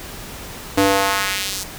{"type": "tone with high-pass filter sweep", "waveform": "square", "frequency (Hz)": 98, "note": "G2", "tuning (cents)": 0, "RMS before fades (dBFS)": -19, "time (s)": [0.77, 1.64], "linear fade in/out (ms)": 10, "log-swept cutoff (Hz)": [280, 6200], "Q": 1.1, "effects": ["pink hiss -34 dBFS RMS until 1.78 s"]}